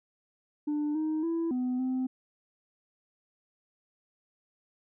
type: tone with pitch steps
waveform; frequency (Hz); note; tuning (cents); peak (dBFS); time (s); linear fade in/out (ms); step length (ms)
sine; 297 / 311.8 / 332 / 251.5 / 257.8; D4 / D#4 / E4 / B3 / C4; +20 / +4 / +12 / +32 / -26; -25; 0.67-2.07; 10; 280
effects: tanh soft clip ceiling -26 dBFS